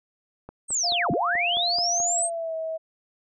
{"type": "click train", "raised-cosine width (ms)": 1, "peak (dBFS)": -25, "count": 8, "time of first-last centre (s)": [0.49, 2.002], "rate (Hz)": 4.63}
{"type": "linear two-way sweep", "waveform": "sine", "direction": "down then up", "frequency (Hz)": [8600, 108, 8600], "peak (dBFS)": -22, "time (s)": [0.68, 2.3], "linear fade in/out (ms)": 50, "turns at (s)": 1.11}
{"type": "tone with pitch glide", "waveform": "sine", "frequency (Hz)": [698.5, 644.2], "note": ["F5", "E5"], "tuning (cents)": [0, -40], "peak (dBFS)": -27, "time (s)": [0.83, 2.78], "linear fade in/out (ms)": 20, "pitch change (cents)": -140, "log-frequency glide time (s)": [2.13, 2.55]}
{"effects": []}